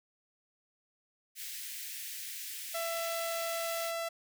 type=high-pass noise; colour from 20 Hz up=white; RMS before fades=-42 dBFS; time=1.35-3.93 s; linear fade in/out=50 ms; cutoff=1700 Hz; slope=48 dB/octave
type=tone; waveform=sawtooth; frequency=668 Hz; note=E5; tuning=23 cents sharp; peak=-30 dBFS; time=2.74-4.09 s; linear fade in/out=10 ms
effects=none